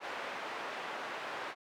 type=band-pass noise; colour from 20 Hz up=pink; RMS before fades=-41 dBFS; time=0-1.55 s; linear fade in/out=50 ms; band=600 to 2200 Hz; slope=12 dB/octave; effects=none